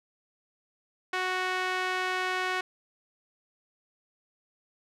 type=tone with band-pass filter; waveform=sawtooth; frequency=369.5 Hz; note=F#4; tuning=2 cents flat; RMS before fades=-30 dBFS; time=1.13-2.61 s; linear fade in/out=5 ms; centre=1800 Hz; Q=1.1; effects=none